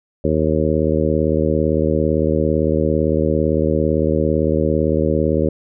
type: harmonic tone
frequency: 77.78 Hz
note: D#2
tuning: in tune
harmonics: 1 / 2 / 3 / 4 / 5 / 6 / 7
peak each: -22 / -22 / -22 / -22 / -22 / -22 / -22 dBFS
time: 0.24-5.49 s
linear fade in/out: 5 ms
effects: none